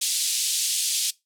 white band-pass noise, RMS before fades -25 dBFS, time 0.01-1.11 s, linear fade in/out 10 ms, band 3100 to 10000 Hz, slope 24 dB/octave, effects noise-tail reverb RT60 0.2 s tail -21 dB re dry

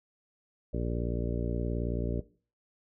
harmonic tone, 58.8 Hz, A#1, 16 cents sharp, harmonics 1 / 2 / 3 / 4 / 5 / 6 / 7 / 8 / 10, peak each -33 / -36 / -38 / -39 / -40 / -41 / -41 / -42 / -43 dBFS, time 0.73-2.21 s, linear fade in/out 10 ms, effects noise-tail reverb RT60 0.4 s tail -18 dB re dry

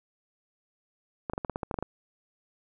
clicks, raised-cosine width 1 ms, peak -17 dBFS, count 11, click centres 1.298 / 1.335 / 1.379 / 1.448 / 1.497 / 1.559 / 1.632 / 1.712 / 1.742 / 1.788 / 1.826 s, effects none

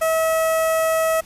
sawtooth tone with notch filter, 645 Hz, E5, 38 cents flat, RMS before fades -19 dBFS, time 0.01-1.21 s, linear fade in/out 10 ms, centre 4100 Hz, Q 0.72, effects pink hiss -46 dBFS RMS until 1.25 s + resampled to 32000 Hz

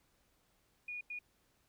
sine tone bursts at uneven times, 2449 Hz, D#7, 28 cents flat, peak -40 dBFS, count 2, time 0.88-1.01 / 1.1-1.19 s, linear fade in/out 5 ms, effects pink hiss -74 dBFS RMS until 1.68 s

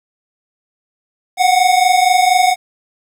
square tone pair together, 723 / 747.2 Hz, F#5 / F#5, -40 / +17 cents, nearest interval minor second, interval 57 cents, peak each -13 dBFS, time 1.37-2.56 s, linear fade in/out 50 ms, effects low-pass 12000 Hz 12 dB/octave + 8-bit

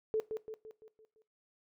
sine tone with echo, 437.4 Hz, A4, 10 cents flat, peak -28 dBFS, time 0.14-0.2 s, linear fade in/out 0 ms, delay 170 ms, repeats 6, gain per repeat -6 dB, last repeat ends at 1.22 s, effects noise-tail reverb RT60 0.3 s tail -19 dB re dry

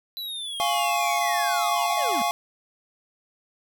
square linear sweep, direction down, 4000 to 204.1 Hz, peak -31 dBFS, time 0.17-2.22 s, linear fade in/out 0 ms
square chord, Db major, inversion first, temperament equal, 698.5 / 830.6 / 1108.7 Hz, F5 / Ab5 / Db6, 0 / 0 / 0 cents, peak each -26 / -28 / -28 dBFS, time 0.6-2.31 s, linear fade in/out 0 ms
effects none

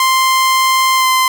sawtooth tone with pitch glide, 1046.5 to 1036.3 Hz, C6 to C6, 0 to -17 cents, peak -6 dBFS, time 0-1.28 s, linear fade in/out 2 ms, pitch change -17 cents, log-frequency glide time 0.96-1.05 s, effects none

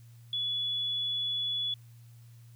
sine tone, 3412 Hz, G#7, 46 cents sharp, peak -29 dBFS, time 0.33-1.74 s, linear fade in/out 2 ms, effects added 117 Hz sine -50 dBFS peak until 2.55 s + white hiss -66 dBFS RMS until 2.55 s

